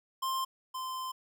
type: tone pair in turn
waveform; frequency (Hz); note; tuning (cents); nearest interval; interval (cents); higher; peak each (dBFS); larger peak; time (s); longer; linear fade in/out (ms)
square; 1052 / 1036.3; C6 / C6; +9 / -17; unison; 26; first; -31 / -36; first; 0.22-0.45 / 0.74-1.12; second; 10
effects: none